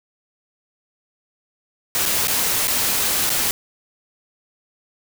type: noise with dropouts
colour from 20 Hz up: white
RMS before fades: -20 dBFS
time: 1.95-3.51 s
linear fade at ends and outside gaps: 0 ms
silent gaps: 2.055-2.06 / 2.272-2.282 / 2.672-2.68 / 3.294-3.302 s
effects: none